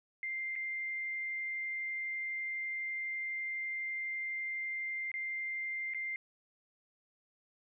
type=tone with dropouts; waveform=sine; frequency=2096 Hz; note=C7; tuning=2 cents sharp; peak=-35 dBFS; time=0.23-6.16 s; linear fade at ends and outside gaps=1 ms; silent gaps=0.555-0.561 / 5.116-5.14 / 5.937-5.946 s; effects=none